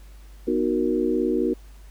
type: chord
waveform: sine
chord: B major seventh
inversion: none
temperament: equal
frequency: 246.9 / 311.1 / 370 / 466.2 Hz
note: B3 / D#4 / F#4 / A#4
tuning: 0 / 0 / 0 / 0 cents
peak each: -26 / -25 / -24 / -27 dBFS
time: 0.47-1.54 s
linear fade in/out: 10 ms
effects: added 50 Hz sine -42 dBFS peak until 1.9 s + pink hiss -56 dBFS RMS until 1.9 s